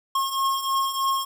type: beating tone pair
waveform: square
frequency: 1078 / 1081.2 Hz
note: C#6 / C#6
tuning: -49 / -44 cents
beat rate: 3.2 Hz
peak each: -29 / -24 dBFS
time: 0.15-1.25 s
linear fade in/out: 5 ms
effects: 9-bit